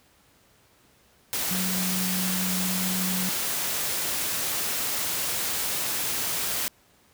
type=tone in noise; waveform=sine; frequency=184.7 Hz; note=F#3; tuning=3 cents flat; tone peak=-28 dBFS; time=1.51-3.29 s; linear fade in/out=0 ms; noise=white; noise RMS=-28 dBFS; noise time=1.33-6.68 s; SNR=-3 dB; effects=pink hiss -60 dBFS RMS until 7.13 s + high-pass 60 Hz 12 dB/octave